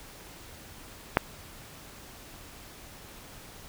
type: click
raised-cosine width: 0.5 ms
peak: -4 dBFS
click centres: 1.171 s
effects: pink hiss -48 dBFS RMS until 3.68 s